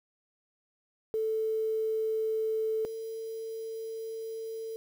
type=tone pair in turn; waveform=sine; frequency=440 / 447.9 Hz; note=A4 / A4; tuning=0 / +31 cents; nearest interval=unison; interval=31 cents; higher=second; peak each=-27 / -35 dBFS; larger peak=first; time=1.14-2.85 / 2.85-4.76 s; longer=second; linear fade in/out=0 ms; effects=9-bit

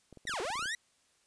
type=clicks; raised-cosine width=2 ms; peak=-37 dBFS; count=12; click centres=0.127 / 0.173 / 0.253 / 0.295 / 0.338 / 0.401 / 0.452 / 0.503 / 0.556 / 0.593 / 0.626 / 0.657 s
type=linear two-way sweep; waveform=sawtooth; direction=down then up; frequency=1975.5 to 333.4 to 1975.5 Hz; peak=-30 dBFS; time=0.27-0.75 s; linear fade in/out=2 ms; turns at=0.41 s
effects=white hiss -70 dBFS RMS until 1.26 s + resampled to 22050 Hz

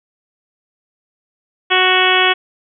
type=harmonic tone with a mistuned harmonic; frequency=370 Hz; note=F#4; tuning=in tune; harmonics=1 / 2 / 3 / 4 / 5 / 6 / 7 / 8 / 9; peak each=-19 / -19 / -19 / -19 / -19 / -19 / -19 / -19 / -19 dBFS; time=1.7-2.34 s; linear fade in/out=20 ms; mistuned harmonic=7; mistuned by=+15 cents; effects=none

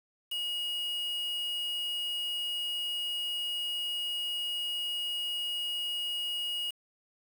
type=tone with quantisation; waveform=triangle; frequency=2881 Hz; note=F#7; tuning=47 cents flat; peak=-30 dBFS; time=0.31-6.71 s; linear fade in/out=10 ms; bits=7; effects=none

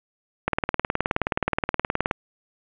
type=click train; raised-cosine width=0.5 ms; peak=-6 dBFS; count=32; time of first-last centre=0.48-2.112 s; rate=19 Hz; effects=resampled to 8000 Hz + 8-bit

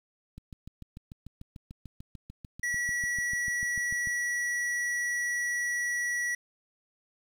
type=click train; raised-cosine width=5 ms; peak=-31 dBFS; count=26; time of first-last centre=0.38-4.073 s; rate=6.77 Hz
type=tone; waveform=square; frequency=1936 Hz; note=B6; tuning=35 cents flat; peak=-29 dBFS; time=2.63-6.35 s; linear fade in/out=5 ms
effects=low-pass 10000 Hz 12 dB/octave + 9-bit

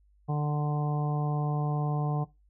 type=harmonic tone; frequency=148.5 Hz; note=D3; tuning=20 cents sharp; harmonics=1 / 2 / 3 / 4 / 5 / 6 / 7; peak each=-26 / -39 / -38 / -44 / -36 / -45 / -43 dBFS; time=0.28-2.25 s; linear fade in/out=20 ms; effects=noise-tail reverb RT60 0.2 s tail -17 dB re dry + added 50 Hz sine -60 dBFS peak until 2.49 s

